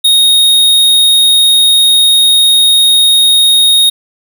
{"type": "tone", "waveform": "square", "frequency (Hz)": 3729, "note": "A#7", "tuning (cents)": 0, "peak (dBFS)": -5, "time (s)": [0.04, 3.9], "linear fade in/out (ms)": 10, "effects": []}